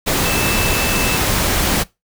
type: tone in noise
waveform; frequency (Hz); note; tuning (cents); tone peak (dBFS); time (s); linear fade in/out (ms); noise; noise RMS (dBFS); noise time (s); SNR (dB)
sine; 2637; E7; 0; -23; 0.24-1.18; 20; pink; -17; 0.06-1.84; -9
effects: noise-tail reverb RT60 0.2 s tail -21 dB re dry